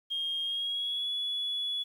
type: tone with pitch glide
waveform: sine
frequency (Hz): 3233 to 3400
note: G#7 to G#7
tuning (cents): -47 to +40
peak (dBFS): -29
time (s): 0.1-1.84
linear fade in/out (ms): 20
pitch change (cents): +87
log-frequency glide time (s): 0.44-1.1
effects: tanh soft clip ceiling -25 dBFS + 10-bit